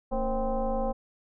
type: tone with frequency modulation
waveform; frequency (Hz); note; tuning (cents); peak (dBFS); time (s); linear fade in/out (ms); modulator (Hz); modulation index
sine; 278.8; C#4; +10; -25; 0.11-0.93; 20; 253; 2.2
effects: none